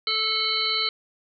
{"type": "harmonic tone with a mistuned harmonic", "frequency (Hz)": 438.1, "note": "A4", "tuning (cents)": -7, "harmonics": [1, 3, 5, 7, 9, 10], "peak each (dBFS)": [-37, -31, -30, -30, -25, -29], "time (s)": [0.07, 0.89], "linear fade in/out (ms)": 2, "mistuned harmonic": 9, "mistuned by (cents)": 37, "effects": []}